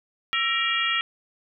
harmonic tone with a mistuned harmonic, 470.3 Hz, A#4, 15 cents sharp, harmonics 3 / 4 / 5 / 6 / 7, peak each -28 / -28 / -28 / -28 / -28 dBFS, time 0.33-1.01 s, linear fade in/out 0 ms, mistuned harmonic 3, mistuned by -97 cents, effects none

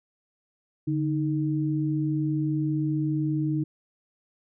sine tone pair together, 146 / 311 Hz, D3 / D#4, -10 / -1 cents, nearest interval octave + minor second, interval 1309 cents, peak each -26 dBFS, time 0.87-3.64 s, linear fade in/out 10 ms, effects none

